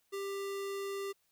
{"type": "tone", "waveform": "square", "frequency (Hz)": 395.4, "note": "G4", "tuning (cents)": 15, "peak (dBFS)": -37, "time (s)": [0.12, 1.13], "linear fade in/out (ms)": 20, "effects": ["white hiss -75 dBFS RMS until 1.31 s"]}